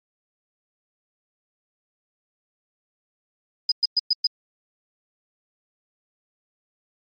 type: tone bursts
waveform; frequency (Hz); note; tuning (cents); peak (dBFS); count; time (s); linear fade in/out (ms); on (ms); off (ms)
sine; 4980; D#8; +1; -13; 5; 3.69-4.27; 5; 28; 110
effects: tanh soft clip ceiling -15 dBFS + MP3 32 kbps